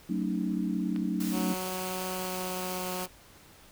sine chord, D# half-diminished seventh, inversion first, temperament just, 186.68 / 224 / 280 / 311.1 Hz, F#3 / A3 / C#4 / D#4, +16 / +31 / +18 / 0 cents, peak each -31 / -33 / -35 / -34 dBFS, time 0.09-1.54 s, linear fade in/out 10 ms
click, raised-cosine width 0.3 ms, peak -27 dBFS, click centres 0.962 s
white noise, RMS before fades -40 dBFS, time 1.2-3.06 s, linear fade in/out 5 ms
10% pulse tone with pitch glide, 185 to 182.77 Hz, F#3 to F#3, 0 to -21 cents, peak -25 dBFS, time 1.31-3.08 s, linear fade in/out 50 ms, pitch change -21 cents, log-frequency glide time 2.07-2.94 s
effects pink hiss -55 dBFS RMS until 3.71 s

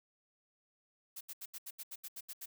blue noise bursts, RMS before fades -45 dBFS, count 11, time 1.16-2.459 s, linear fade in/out 10 ms, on 49 ms, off 76 ms, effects none

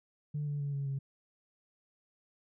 sine tone with pitch steps, 147.9 / 145.11 / 142.37 / 139.68 / 137.04 Hz, D3 / D3 / C#3 / C#3 / C#3, +13 / -20 / +47 / +14 / -19 cents, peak -31 dBFS, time 0.34-0.99 s, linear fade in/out 10 ms, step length 130 ms, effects tanh soft clip ceiling -29 dBFS

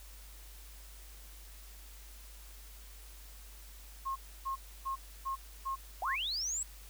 sine tone bursts, 1075 Hz, C6, 47 cents sharp, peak -33 dBFS, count 6, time 4.05-6.16 s, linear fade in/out 20 ms, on 110 ms, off 290 ms
sine linear sweep, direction up, 659.3 to 7902 Hz, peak -33 dBFS, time 6.02-6.63 s, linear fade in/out 2 ms
effects added 50 Hz sine -50 dBFS peak until 6.89 s + white hiss -56 dBFS RMS until 6.89 s

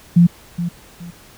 sine tone with echo, 172.7 Hz, F3, 19 cents flat, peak -6 dBFS, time 0.16-0.27 s, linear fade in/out 10 ms, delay 420 ms, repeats 2, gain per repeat -12 dB, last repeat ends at 1.11 s, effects pink hiss -45 dBFS RMS until 1.37 s

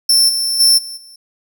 sawtooth tone with level steps, 5370 Hz, E8, 31 cents sharp, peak -6 / -13 / -5 / -24 / -35 dBFS, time 0.09-1.16 s, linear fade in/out 5 ms, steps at 0.28 / 0.59 / 0.77 / 0.96 s, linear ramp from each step 20 ms, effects none

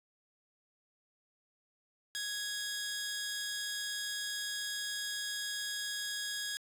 15% pulse tone pair together, 1661.2 / 3729 Hz, G#6 / A#7, 0 / 0 cents, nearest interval octave + major second, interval 1400 cents, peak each -30 / -36 dBFS, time 2.15-6.57 s, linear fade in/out 0 ms, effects resampled to 32000 Hz + 9-bit

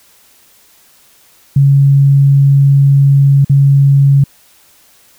sine tone with dropouts, 139.1 Hz, C#3, 6 cents sharp, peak -4 dBFS, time 1.56-4.24 s, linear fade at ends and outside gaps 5 ms, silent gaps 3.447-3.496 s, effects white hiss -47 dBFS RMS until 5.18 s

